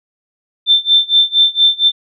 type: tone with tremolo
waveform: sine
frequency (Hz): 3559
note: A7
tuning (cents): +19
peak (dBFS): -5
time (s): 0.66-1.92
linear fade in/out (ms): 50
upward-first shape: sine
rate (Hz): 4.3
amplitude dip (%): 95
effects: none